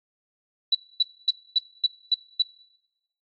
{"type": "tone bursts", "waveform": "sine", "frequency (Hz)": 3951, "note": "B7", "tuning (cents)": 0, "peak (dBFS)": -16, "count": 7, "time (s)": [0.72, 2.423], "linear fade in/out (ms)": 5, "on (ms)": 29, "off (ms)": 250, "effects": ["noise-tail reverb RT60 0.9 s tail -21 dB re dry", "AAC 48 kbps"]}